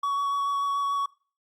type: tone with vibrato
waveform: triangle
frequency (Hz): 1124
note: C#6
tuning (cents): +24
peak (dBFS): -22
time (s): 0.03-1.06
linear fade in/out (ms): 5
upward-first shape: sine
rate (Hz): 6.9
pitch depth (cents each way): 11
effects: noise-tail reverb RT60 0.4 s tail -21 dB re dry + Opus 48 kbps